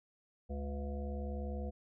harmonic tone with a mistuned harmonic, 71 Hz, C#2, 42 cents sharp, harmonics 1 / 3 / 5 / 7 / 9 / 10, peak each -38 / -44 / -52 / -46 / -53 / -52 dBFS, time 0.49-1.71 s, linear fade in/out 20 ms, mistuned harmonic 9, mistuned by +29 cents, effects none

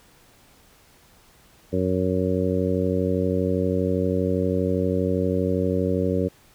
harmonic tone, 92.5 Hz, F#2, in tune, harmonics 1 / 2 / 3 / 4 / 5 / 6, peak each -27 / -26 / -27 / -29 / -26 / -29 dBFS, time 1.72-6.29 s, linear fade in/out 20 ms, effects pink hiss -55 dBFS RMS until 6.54 s

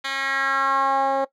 10% pulse tone with band-pass filter sweep, 271.6 Hz, C#4, 35 cents flat, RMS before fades -22 dBFS, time 0.04-1.25 s, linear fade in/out 10 ms, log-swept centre 2800 to 590 Hz, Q 2.7, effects noise-tail reverb RT60 0.1 s tail -18 dB re dry

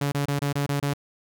sawtooth tone bursts, 142.4 Hz, C#3, 47 cents sharp, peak -19 dBFS, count 7, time 0.01-0.936 s, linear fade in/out 5 ms, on 110 ms, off 26 ms, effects none

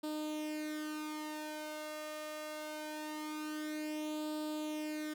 sawtooth tone with flanger, 305.6 Hz, D#4, 31 cents flat, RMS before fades -41 dBFS, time 0.03-5.14 s, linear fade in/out 10 ms, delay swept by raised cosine 0.24 to 1.54 ms, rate 0.23 Hz, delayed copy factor +0.7, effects none

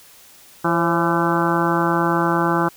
harmonic tone with a mistuned harmonic, 168.9 Hz, E3, 42 cents sharp, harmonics 1 / 2 / 3 / 4 / 5 / 6 / 7 / 8 / 9, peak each -23 / -21 / -28 / -28 / -24 / -25 / -25 / -26 / -27 dBFS, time 0.64-2.69 s, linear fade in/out 10 ms, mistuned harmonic 3, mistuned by +76 cents, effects white hiss -47 dBFS RMS until 2.76 s

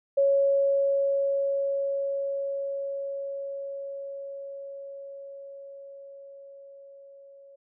sine tone with level ramp, 554.4 Hz, C#5, in tune, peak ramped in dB -18 to -48 dBFS, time 0.17-7.56 s, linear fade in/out 10 ms, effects none

